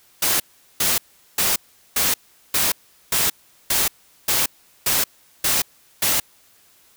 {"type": "noise bursts", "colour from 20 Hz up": "white", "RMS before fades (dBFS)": -19, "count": 11, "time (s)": [0.22, 6.2], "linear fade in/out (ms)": 5, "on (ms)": 180, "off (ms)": 400, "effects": ["white hiss -55 dBFS RMS until 6.96 s"]}